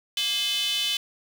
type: tone with high-pass filter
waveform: square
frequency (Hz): 233.5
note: A#3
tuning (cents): +3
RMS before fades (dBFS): -26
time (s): 0.17-0.97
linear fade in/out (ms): 2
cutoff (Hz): 3200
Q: 6.6
effects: 8-bit